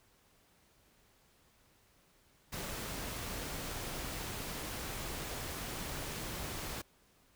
pink noise, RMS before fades -41 dBFS, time 2.52-6.82 s, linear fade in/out 10 ms, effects pink hiss -68 dBFS RMS until 7.35 s

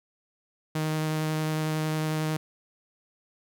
sawtooth tone with vibrato, 155.9 Hz, D#3, 4 cents sharp, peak -22 dBFS, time 0.75-2.37 s, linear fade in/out 5 ms, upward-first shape sine, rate 11 Hz, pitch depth 8 cents each way, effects none

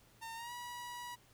sawtooth tone with pitch glide, 910 to 969.7 Hz, A#5 to B5, -42 to -32 cents, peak -40 dBFS, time 0.21-1.16 s, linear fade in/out 20 ms, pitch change +110 cents, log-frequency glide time 0.35-0.52 s, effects added 118 Hz sine -70 dBFS peak until 1.33 s + pink hiss -66 dBFS RMS until 1.33 s

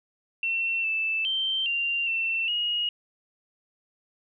sine tone with pitch steps, 2704 / 2640 / 3126 / 2777 / 2689 / 2880 Hz, E7 / E7 / G7 / F7 / E7 / F#7, +43 / +2 / -6 / -10 / +34 / -47 cents, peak -24 dBFS, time 0.43-2.89 s, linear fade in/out 2 ms, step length 410 ms, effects none

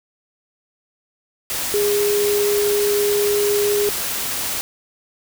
sine tone in noise, 411.6 Hz, G#4, 16 cents flat, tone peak -16 dBFS, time 1.74-3.89 s, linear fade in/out 0 ms, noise white, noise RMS -24 dBFS, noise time 1.5-4.61 s, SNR +5 dB, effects none

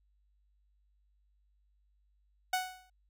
sawtooth tone with exponential decay, 741 Hz, F#5, 2 cents sharp, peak -23 dBFS, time 2.53-2.9 s, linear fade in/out 5 ms, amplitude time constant 79 ms, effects added 50 Hz sine -68 dBFS peak until 3.09 s

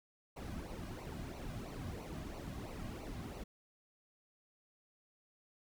brown noise with flanger, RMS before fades -45 dBFS, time 0.36-3.44 s, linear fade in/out 10 ms, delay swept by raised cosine 0.58 to 2.28 ms, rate 3 Hz, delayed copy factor -0.7, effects none

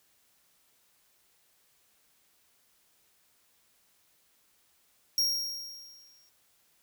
45% pulse tone with exponential decay, 5588 Hz, F8, in tune, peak -23 dBFS, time 5.18-6.29 s, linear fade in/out 1 ms, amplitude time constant 240 ms, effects white hiss -68 dBFS RMS until 6.82 s

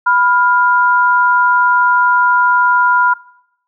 sine tone pair together, 987.8 / 1407.1 Hz, B5 / F6, 0 / +13 cents, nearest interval tritone, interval 613 cents, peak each -11 dBFS, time 0.06-3.14 s, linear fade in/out 10 ms, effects noise-tail reverb RT60 0.8 s tail -22 dB re dry

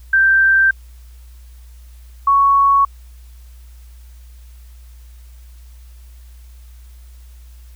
sine tone pair in turn, 1568 / 1111.9 Hz, G6 / C#6, 0 / +5 cents, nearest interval tritone, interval 595 cents, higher first, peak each -9 dBFS, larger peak neither, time 0.13-0.71 / 2.27-2.85 s, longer neither, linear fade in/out 5 ms, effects added 60 Hz sine -37 dBFS peak until 7.75 s + white hiss -54 dBFS RMS until 7.75 s

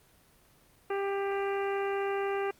harmonic tone, 396 Hz, G4, 18 cents sharp, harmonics 1 / 2 / 3 / 4 / 5 / 6 / 7, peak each -30 / -36 / -40 / -42 / -44 / -46 / -47 dBFS, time 0.9-2.51 s, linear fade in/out 5 ms, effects pink hiss -62 dBFS RMS until 2.59 s + Opus 24 kbps

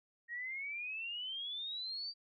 sine exponential sweep, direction up, 1864.7 to 4693 Hz, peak -39 dBFS, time 0.28-2.14 s, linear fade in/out 50 ms, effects none

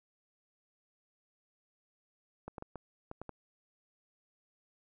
clicks, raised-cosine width 1 ms, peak -28 dBFS, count 7, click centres 2.48 / 2.582 / 2.624 / 2.757 / 3.114 / 3.216 / 3.293 s, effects none

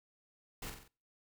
pink noise with echo, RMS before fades -43 dBFS, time 0.62-0.7 s, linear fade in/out 5 ms, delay 45 ms, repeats 4, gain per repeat -5 dB, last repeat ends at 0.88 s, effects noise-tail reverb RT60 0.4 s tail -25 dB re dry

